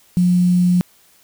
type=tone with quantisation; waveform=sine; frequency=178.6 Hz; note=F3; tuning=39 cents sharp; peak=-11 dBFS; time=0.17-0.81 s; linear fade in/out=0 ms; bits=6; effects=white hiss -53 dBFS RMS until 1.23 s